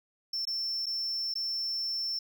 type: tone with dropouts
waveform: triangle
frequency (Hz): 5380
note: E8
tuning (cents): +34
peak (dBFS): -29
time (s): 0.33-2.19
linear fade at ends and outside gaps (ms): 5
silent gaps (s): 0.453-0.47 / 0.859-0.865 / 1.34-1.353
effects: none